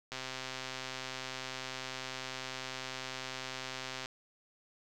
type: click train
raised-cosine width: 0.2 ms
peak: -22 dBFS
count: 513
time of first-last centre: 0.12-4.058 s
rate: 130 Hz
effects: none